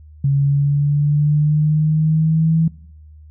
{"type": "exponential sweep", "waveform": "sine", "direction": "up", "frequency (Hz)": [138.59, 163.1], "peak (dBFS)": -12, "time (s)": [0.24, 2.68], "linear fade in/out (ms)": 5, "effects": ["noise-tail reverb RT60 0.9 s tail -22 dB re dry", "added 76 Hz sine -39 dBFS peak until 3.3 s"]}